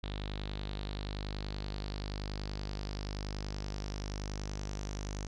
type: tone with low-pass filter sweep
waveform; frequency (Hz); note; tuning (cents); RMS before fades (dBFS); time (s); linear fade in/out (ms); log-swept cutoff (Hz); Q
sawtooth; 50.5; G#1; -48; -39; 0.03-5.27; 5; 3700 to 6200; 4.9
effects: none